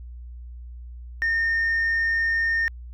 sine tone, 1826 Hz, A#6, 36 cents flat, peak -18 dBFS, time 1.22-2.68 s, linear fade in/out 0 ms, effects tanh soft clip ceiling -18 dBFS + added 60 Hz sine -36 dBFS peak until 2.93 s

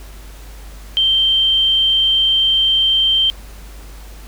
sine tone, 3136 Hz, G7, in tune, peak -11 dBFS, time 0.97-3.3 s, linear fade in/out 0 ms, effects added 50 Hz sine -33 dBFS peak until 4.27 s + pink hiss -42 dBFS RMS until 4.27 s

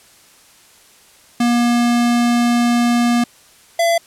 square tone pair in turn, 238.8 / 675.4 Hz, A#3 / E5, +42 / +42 cents, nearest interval octave + tritone, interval 1800 cents, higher second, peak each -13 dBFS, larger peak neither, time 1.4-3.24 / 3.79-3.98 s, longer first, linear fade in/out 5 ms, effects white hiss -48 dBFS RMS until 4.06 s + low-pass 11000 Hz 12 dB/octave

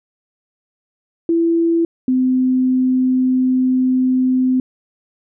sine tone pair in turn, 334 / 256.5 Hz, E4 / C4, +23 / -34 cents, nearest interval perfect fourth, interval 457 cents, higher first, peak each -12 dBFS, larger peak neither, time 1.29-1.85 / 2.08-4.6 s, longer second, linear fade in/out 2 ms, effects none

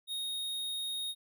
square tone, 3729 Hz, A#7, in tune, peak -35 dBFS, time 0.07-1.15 s, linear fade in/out 50 ms, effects none

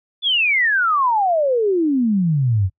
sine exponential sweep, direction down, 3520 to 89 Hz, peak -14 dBFS, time 0.22-2.7 s, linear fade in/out 50 ms, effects noise-tail reverb RT60 0.1 s tail -23 dB re dry

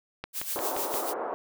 click train, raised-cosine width 0.3 ms, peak -18 dBFS, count 5, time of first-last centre 0.24-0.941 s, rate 5.71 Hz
blue noise with tremolo, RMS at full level -31 dBFS, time 0.33-1.14 s, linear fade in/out 50 ms, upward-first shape sine, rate 6.7 Hz, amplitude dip 65%
pink band-pass noise, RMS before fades -33 dBFS, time 0.56-1.34 s, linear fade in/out 0 ms, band 390 to 1100 Hz, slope 24 dB/octave
effects none

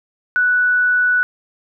sine tone, 1480 Hz, F#6, in tune, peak -12 dBFS, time 0.36-1.23 s, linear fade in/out 0 ms, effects none

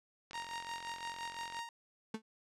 click train, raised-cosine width 0.2 ms, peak -30 dBFS, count 58, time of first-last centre 0.31-1.591 s, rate 44.5 Hz
sawtooth tone with tremolo, 932.3 Hz, A#5, in tune, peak -35 dBFS, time 0.34-1.69 s, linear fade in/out 2 ms, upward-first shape sine, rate 5.8 Hz, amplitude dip 60%
35% pulse tone with exponential decay, 220 Hz, A3, in tune, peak -33 dBFS, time 2.14-2.22 s, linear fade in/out 5 ms, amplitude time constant 17 ms
effects low-pass 8000 Hz 12 dB/octave

